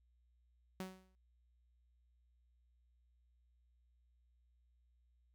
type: tone with exponential decay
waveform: sawtooth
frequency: 187.3 Hz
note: F#3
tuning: 21 cents sharp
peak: -36 dBFS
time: 0.8-1.15 s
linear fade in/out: 0 ms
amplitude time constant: 74 ms
effects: added 60 Hz sine -70 dBFS peak until 5.34 s